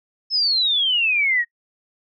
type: exponential sweep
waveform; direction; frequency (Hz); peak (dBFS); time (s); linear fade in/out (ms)
sine; down; 5280 to 1849; -16; 0.3-1.45; 50
effects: noise-tail reverb RT60 0.1 s tail -23 dB re dry